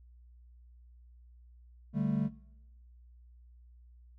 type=chord; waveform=triangle; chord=D suspended fourth; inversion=none; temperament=equal; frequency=146.83 / 196 / 220 Hz; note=D3 / G3 / A3; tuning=0 / 0 / 0 cents; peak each=-31 dBFS; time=1.93-2.3 s; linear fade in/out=50 ms; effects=noise-tail reverb RT60 0.9 s tail -22 dB re dry + added 60 Hz sine -54 dBFS peak until 4.18 s